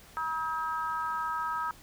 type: harmonic tone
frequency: 319.3 Hz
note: D#4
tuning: 45 cents sharp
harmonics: 3 / 4 / 5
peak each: -34 / -32 / -39 dBFS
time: 0.17-1.71 s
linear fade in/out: 0 ms
effects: pink hiss -54 dBFS RMS until 1.82 s